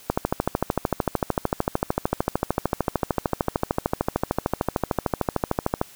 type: click train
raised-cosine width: 1 ms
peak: -6 dBFS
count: 77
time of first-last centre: 0.1-5.814 s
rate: 13.3 Hz
effects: white hiss -48 dBFS RMS until 5.95 s